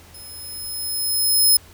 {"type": "tone with level ramp", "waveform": "5% pulse", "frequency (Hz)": 5150, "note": "E8", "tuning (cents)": -41, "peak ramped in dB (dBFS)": [-33, -5], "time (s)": [0.14, 1.57], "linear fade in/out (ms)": 5, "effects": ["added 84 Hz sine -48 dBFS peak until 1.73 s", "pink hiss -48 dBFS RMS until 1.73 s"]}